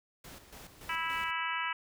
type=noise with tremolo; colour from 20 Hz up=pink; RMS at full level=-49 dBFS; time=0.24-1.31 s; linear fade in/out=5 ms; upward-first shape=square; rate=3.5 Hz; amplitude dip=60%
type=harmonic tone; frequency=328 Hz; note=E4; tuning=9 cents flat; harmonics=3 / 4 / 5 / 6 / 7 / 8 / 9; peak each=-37 / -38 / -39 / -40 / -40 / -41 / -42 dBFS; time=0.89-1.73 s; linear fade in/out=5 ms
effects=none